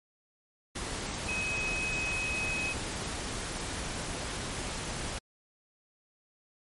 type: tone in noise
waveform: sine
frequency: 2539 Hz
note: D#7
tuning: 34 cents sharp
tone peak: -31 dBFS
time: 1.28-2.73 s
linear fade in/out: 10 ms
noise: pink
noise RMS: -36 dBFS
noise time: 0.75-5.19 s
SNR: +2 dB
effects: MP3 48 kbps